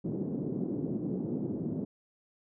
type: band-pass noise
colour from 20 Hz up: white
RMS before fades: -34 dBFS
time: 0.04-1.85 s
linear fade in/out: 10 ms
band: 140 to 340 Hz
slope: 24 dB/octave
effects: none